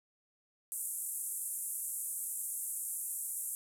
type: band-pass noise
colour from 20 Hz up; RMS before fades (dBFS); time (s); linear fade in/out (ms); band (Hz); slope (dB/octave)
pink; -39; 0.72-3.55; 0; 8100 to 13000; 48
effects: none